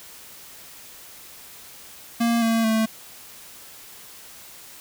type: tone with pitch steps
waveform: square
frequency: 233.1 / 227.1 / 221.3 Hz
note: A#3 / A#3 / A3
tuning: 0 / -45 / +10 cents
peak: -19 dBFS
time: 2.2-2.86 s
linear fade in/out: 10 ms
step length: 220 ms
effects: white hiss -44 dBFS RMS until 4.8 s